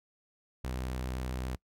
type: tone with vibrato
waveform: sawtooth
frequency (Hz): 63.4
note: B1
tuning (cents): +46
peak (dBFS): -30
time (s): 0.64-1.56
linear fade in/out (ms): 5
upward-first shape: square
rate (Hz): 7.6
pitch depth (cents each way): 8
effects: noise-tail reverb RT60 0.1 s tail -23 dB re dry